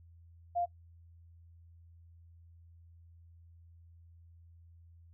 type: tone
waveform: sine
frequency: 698.5 Hz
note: F5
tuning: in tune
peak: -29 dBFS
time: 0.55-0.66 s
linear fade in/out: 20 ms
effects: noise-tail reverb RT60 0.1 s tail -20 dB re dry + added 84 Hz sine -55 dBFS peak until 5.13 s